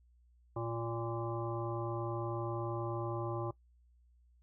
harmonic tone with a mistuned harmonic, 116.2 Hz, A#2, 5 cents flat, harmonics 1 / 3 / 5 / 7 / 9 / 10, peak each -39 / -39 / -43 / -45 / -46 / -48 dBFS, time 0.56-3.51 s, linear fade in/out 5 ms, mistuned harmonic 9, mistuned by -21 cents, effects noise-tail reverb RT60 0.1 s tail -19 dB re dry + added 60 Hz sine -63 dBFS peak until 4.42 s

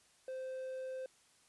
triangle tone, 520 Hz, C5, 11 cents flat, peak -38 dBFS, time 0.28-1.06 s, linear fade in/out 2 ms, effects white hiss -68 dBFS RMS until 1.48 s + resampled to 24000 Hz

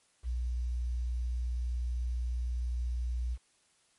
sine tone with quantisation, 60.5 Hz, B1, 35 cents flat, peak -30 dBFS, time 0.23-3.38 s, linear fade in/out 50 ms, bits 10, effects white hiss -69 dBFS RMS until 3.98 s + MP3 48 kbps

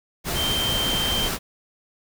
sine tone in noise, 3136 Hz, G7, in tune, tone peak -23 dBFS, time 0.34-1.3 s, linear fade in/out 50 ms, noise pink, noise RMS -26 dBFS, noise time 0.24-1.39 s, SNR 0 dB, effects none

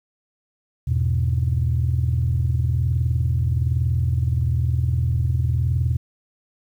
sine chord, E major, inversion none, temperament equal, 82.41 / 103.83 / 123.47 Hz, E2 / G#2 / B2, 0 / 0 / 0 cents, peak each -20 / -26 / -20 dBFS, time 0.87-5.97 s, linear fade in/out 10 ms, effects tanh soft clip ceiling -11 dBFS + 9-bit

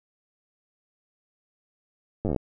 slowing click train, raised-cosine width 2 ms, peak -14 dBFS, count 10, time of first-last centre 2.25-2.362 s, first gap 9 ms, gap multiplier 1.08, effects none

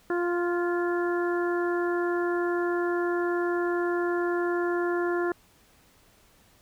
harmonic tone with a mistuned harmonic, 349.6 Hz, F4, 2 cents sharp, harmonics 1 / 2 / 3 / 4 / 5, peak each -25 / -35 / -36 / -35 / -37 dBFS, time 0.1-5.32 s, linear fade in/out 2 ms, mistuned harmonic 5, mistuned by -19 cents, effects pink hiss -60 dBFS RMS until 6.61 s

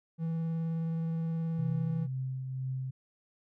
triangle tone with vibrato, 163.8 Hz, E3, 11 cents flat, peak -28 dBFS, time 0.18-2.08 s, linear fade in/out 50 ms, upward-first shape sine, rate 19 Hz, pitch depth 11 cents each way
sine tone with tremolo, 130.81 Hz, C3, in tune, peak -31 dBFS, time 1.58-2.91 s, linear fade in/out 10 ms, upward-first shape triangle, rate 2 Hz, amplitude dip 40%
effects none

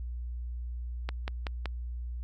click train, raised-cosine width 0.3 ms, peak -18 dBFS, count 4, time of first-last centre 1.09-1.657 s, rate 5.29 Hz, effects added 60 Hz sine -34 dBFS peak until 2.23 s

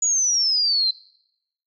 sine exponential sweep, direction down, 6890 to 4054 Hz, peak -17 dBFS, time 0.02-0.91 s, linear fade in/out 5 ms, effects noise-tail reverb RT60 0.8 s tail -22 dB re dry

